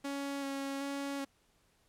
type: tone with vibrato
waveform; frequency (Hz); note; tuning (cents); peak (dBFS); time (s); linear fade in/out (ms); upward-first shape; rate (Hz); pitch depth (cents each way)
sawtooth; 277.2; C#4; 0; -32; 0.04-1.25; 10; square; 1.3; 13
effects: pink hiss -71 dBFS RMS until 1.88 s + low-pass 12000 Hz 12 dB/octave